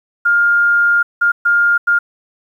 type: tone bursts at uneven times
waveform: sine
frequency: 1409 Hz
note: F6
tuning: 15 cents sharp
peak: -9 dBFS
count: 4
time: 0.25-1.03 / 1.21-1.32 / 1.45-1.78 / 1.87-1.99 s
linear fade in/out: 10 ms
effects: 8-bit